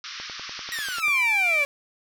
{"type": "band-pass noise", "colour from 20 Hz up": "white", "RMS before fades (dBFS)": -37, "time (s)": [0.04, 1], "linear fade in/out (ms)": 0, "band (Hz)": [1100, 5800], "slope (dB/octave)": 96}
{"type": "click train", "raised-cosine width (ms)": 0.5, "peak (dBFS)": -24, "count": 10, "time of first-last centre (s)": [0.2, 1.082], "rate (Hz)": 10.2}
{"type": "exponential sweep", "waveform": "sawtooth", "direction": "down", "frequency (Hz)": [1934, 554.4], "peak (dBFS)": -25, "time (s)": [0.72, 1.65], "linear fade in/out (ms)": 0}
{"type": "tone with vibrato", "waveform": "sine", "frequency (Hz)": 2349, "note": "D7", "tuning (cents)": 0, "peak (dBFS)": -19, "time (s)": [1.02, 1.65], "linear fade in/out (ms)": 20, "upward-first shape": "triangle", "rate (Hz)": 2.9, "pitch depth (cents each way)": 11}
{"effects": []}